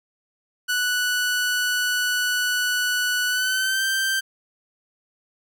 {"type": "tone with pitch glide", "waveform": "sawtooth", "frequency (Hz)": [1480, 1563.5], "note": ["F#6", "G6"], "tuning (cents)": [0, -5], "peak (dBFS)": -17, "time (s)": [0.68, 4.21], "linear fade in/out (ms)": 20, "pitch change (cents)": 95, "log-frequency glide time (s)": [3.27, 3.84], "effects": []}